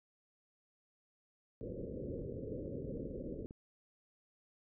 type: low-pass noise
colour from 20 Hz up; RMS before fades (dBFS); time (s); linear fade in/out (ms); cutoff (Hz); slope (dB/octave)
white; -43; 1.61-3.46; 0; 550; 96
type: clicks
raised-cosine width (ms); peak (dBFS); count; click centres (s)
3; -36; 5; 2.185 / 2.221 / 2.658 / 2.971 / 3.509
effects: none